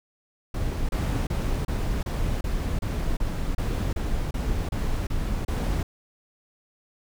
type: noise bursts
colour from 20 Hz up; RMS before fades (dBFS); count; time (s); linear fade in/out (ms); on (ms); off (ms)
brown; -26; 14; 0.54-5.83; 5; 350; 30
effects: none